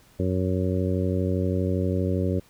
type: harmonic tone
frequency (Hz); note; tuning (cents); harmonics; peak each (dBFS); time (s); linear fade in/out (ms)
92.5; F#2; 0; 1 / 2 / 3 / 4 / 5 / 6; -25 / -28 / -30 / -31 / -32 / -33; 0.19-2.4; 10
effects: pink hiss -57 dBFS RMS until 2.49 s